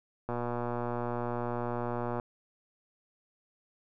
click train, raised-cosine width 1 ms, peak -20 dBFS, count 230, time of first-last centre 0.29-2.198 s, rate 120 Hz, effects none

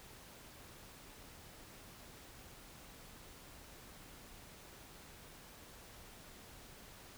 silence, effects pink hiss -56 dBFS RMS until 7.17 s

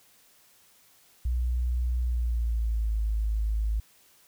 sine tone with pitch glide, 61 to 53.72 Hz, B1 to A1, -21 to -41 cents, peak -24 dBFS, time 1.25-3.8 s, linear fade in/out 5 ms, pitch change -220 cents, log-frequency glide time 2.01-2.96 s, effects white hiss -60 dBFS RMS until 4.27 s

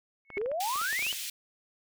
sine tone with exponential growth, 2200 Hz, C#7, 14 cents flat, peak -30 dBFS, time 0.25-0.38 s, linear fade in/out 0 ms, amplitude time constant 28 ms
clicks, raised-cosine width 0.5 ms, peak -29 dBFS, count 12, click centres 0.303 / 0.374 / 0.415 / 0.46 / 0.516 / 0.758 / 0.815 / 0.928 / 0.992 / 1.025 / 1.066 / 1.128 s
sine exponential sweep, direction up, 387 to 3068 Hz, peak -29 dBFS, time 0.37-1.12 s, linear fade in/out 0 ms
pink high-pass noise, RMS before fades -37 dBFS, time 0.6-1.3 s, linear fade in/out 5 ms, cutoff 2500 Hz, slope 24 dB/octave
effects none

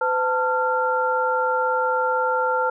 sine tone cluster, 507 / 891 / 1381 Hz, B4 / A5 / F6, +45 / +22 / -20 cents, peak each -23 dBFS, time 0.01-2.7 s, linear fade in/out 5 ms, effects none

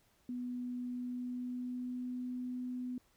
sine tone with pitch glide, 246.9 to 250.1 Hz, B3 to B3, 0 to +22 cents, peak -37 dBFS, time 0.29-2.98 s, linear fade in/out 2 ms, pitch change +22 cents, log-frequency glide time 0.87-2.28 s, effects pink hiss -71 dBFS RMS until 3.16 s

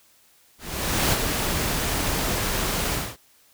pink noise with ADSR envelope, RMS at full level -20 dBFS, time 0.58-3.17 s, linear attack 540 ms, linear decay 39 ms, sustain -5 dB, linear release 240 ms, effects white hiss -58 dBFS RMS until 3.53 s

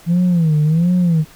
sine tone with vibrato, 165 Hz, E3, 2 cents sharp, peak -9 dBFS, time 0.06-1.25 s, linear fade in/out 50 ms, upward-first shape sine, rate 1.4 Hz, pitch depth 160 cents each way, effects tanh soft clip ceiling -9 dBFS + pink hiss -44 dBFS RMS until 1.35 s

